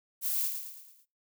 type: noise with echo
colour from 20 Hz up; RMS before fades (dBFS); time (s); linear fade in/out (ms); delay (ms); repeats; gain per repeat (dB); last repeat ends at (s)
violet; -31; 0.21-0.51; 50; 110; 5; -6; 1.06
effects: noise-tail reverb RT60 0.3 s tail -23 dB re dry